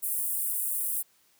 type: high-pass noise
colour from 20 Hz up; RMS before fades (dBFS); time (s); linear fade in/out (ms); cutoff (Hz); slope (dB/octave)
pink; -30; 0.02-1.03; 20; 9100; 48
effects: white hiss -65 dBFS RMS until 1.39 s + high-pass 60 Hz 12 dB/octave